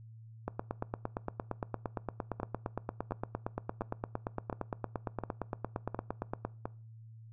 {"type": "two click trains", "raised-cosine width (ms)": 1, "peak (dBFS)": [-22, -20], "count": [7, 53], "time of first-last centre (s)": [[2.4, 6.655], [0.48, 6.45]], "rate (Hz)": [1.41, 8.71], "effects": ["noise-tail reverb RT60 0.4 s tail -21 dB re dry", "added 112 Hz sine -49 dBFS peak until 7.32 s"]}